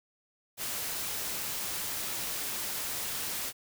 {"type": "noise", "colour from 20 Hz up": "white", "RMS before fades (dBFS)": -35, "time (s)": [0.57, 3.53], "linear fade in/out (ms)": 50, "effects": []}